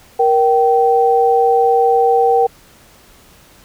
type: tone pair together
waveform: sine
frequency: 470.4 / 774 Hz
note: A#4 / G5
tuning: +16 / -22 cents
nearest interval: major sixth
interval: 862 cents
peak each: -12 dBFS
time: 0.19-2.47 s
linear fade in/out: 10 ms
effects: pink hiss -46 dBFS RMS until 3.64 s